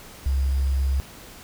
sine tone with sample-and-hold, 67.4 Hz, C#2, 48 cents flat, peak -19 dBFS, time 0.26-1 s, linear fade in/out 0 ms, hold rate 4900 Hz, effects pink hiss -44 dBFS RMS until 1.43 s

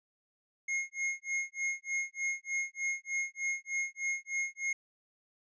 square tone with tremolo, 2150 Hz, C7, 47 cents sharp, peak -30 dBFS, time 0.68-4.73 s, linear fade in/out 5 ms, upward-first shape sine, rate 3.3 Hz, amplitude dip 100%, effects resampled to 16000 Hz

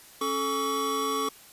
square tone cluster, 275 / 436.2 / 1128 Hz, C#4 / A4 / C#6, -14 / -15 / +30 cents, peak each -35 / -32 / -29 dBFS, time 0.21-1.29 s, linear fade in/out 5 ms, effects white hiss -51 dBFS RMS until 1.52 s + resampled to 32000 Hz

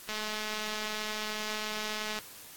click train, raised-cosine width 0.2 ms, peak -18 dBFS, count 450, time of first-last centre 0.09-2.188 s, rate 214 Hz, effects white hiss -49 dBFS RMS until 2.56 s + AAC 64 kbps

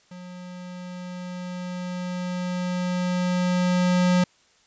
square tone with level ramp, 180 Hz, F#3, 47 cents flat, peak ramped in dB -39 to -17 dBFS, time 0.11-4.24 s, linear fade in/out 5 ms, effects white hiss -60 dBFS RMS until 4.66 s + resampled to 16000 Hz

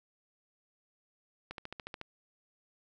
click train, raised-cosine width 0.3 ms, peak -25 dBFS, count 8, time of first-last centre 1.51-2.014 s, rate 13.9 Hz, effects none

